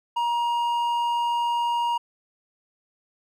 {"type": "tone with hard clipping", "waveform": "triangle", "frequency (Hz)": 947, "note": "A#5", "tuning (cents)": 27, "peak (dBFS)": -23, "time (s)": [0.16, 1.98], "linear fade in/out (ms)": 10, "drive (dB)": 9, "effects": []}